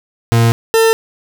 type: tone pair in turn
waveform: 40% pulse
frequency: 115.8 / 449.8 Hz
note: A#2 / A4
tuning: -11 / +38 cents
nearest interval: octave + major seventh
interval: 2349 cents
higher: second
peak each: -7 dBFS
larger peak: neither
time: 0.32-0.52 / 0.74-0.93 s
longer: first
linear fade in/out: 0 ms
effects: none